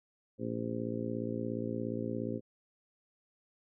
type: harmonic tone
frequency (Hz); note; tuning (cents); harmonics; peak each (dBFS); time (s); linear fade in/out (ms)
57.1; A#1; -35; 2 / 3 / 4 / 5 / 6 / 7 / 8 / 9; -41 / -48 / -38 / -40 / -44 / -41 / -52 / -42; 0.38-2.41; 50
effects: none